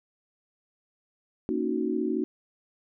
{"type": "chord", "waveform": "sine", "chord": "D# minor seventh", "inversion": "second", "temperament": "equal", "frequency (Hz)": [233.1, 277.2, 311.1, 370], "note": ["A#3", "C#4", "D#4", "F#4"], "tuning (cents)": [0, 0, 0, 0], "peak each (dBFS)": [-31, -32, -30, -30], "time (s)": [1.49, 2.24], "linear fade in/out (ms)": 0, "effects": []}